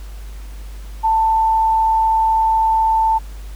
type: tone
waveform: sine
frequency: 888 Hz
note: A5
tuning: 16 cents sharp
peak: -12 dBFS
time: 1.03-3.19 s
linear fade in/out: 20 ms
effects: added 50 Hz sine -29 dBFS peak until 3.55 s + pink hiss -45 dBFS RMS until 3.55 s